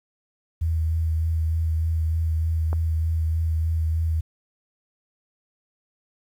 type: tone with vibrato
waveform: sine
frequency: 80.7 Hz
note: E2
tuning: 36 cents flat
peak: -20 dBFS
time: 0.61-4.21 s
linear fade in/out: 10 ms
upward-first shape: sine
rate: 3.3 Hz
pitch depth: 20 cents each way
type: click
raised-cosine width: 1 ms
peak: -18 dBFS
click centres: 2.73 s
effects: 9-bit